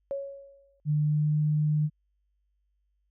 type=tone with exponential decay; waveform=sine; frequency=554.4 Hz; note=C#5; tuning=in tune; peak=-27 dBFS; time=0.11-0.8 s; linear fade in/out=0 ms; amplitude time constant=150 ms
type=tone with pitch glide; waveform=sine; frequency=150 to 151.39 Hz; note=D3 to D#3; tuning=+37 to -47 cents; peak=-22 dBFS; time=0.85-1.9 s; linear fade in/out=50 ms; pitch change=+16 cents; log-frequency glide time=1.03-1.38 s
effects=added 50 Hz sine -70 dBFS peak until 3.1 s